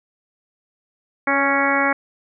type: harmonic tone with a mistuned harmonic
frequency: 277.2 Hz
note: C#4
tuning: in tune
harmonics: 1 / 2 / 3 / 4 / 5 / 6 / 7 / 8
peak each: -24 / -24 / -24 / -24 / -24 / -24 / -24 / -24 dBFS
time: 1.27-1.93 s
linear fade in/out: 5 ms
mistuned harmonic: 2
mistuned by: +17 cents
effects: none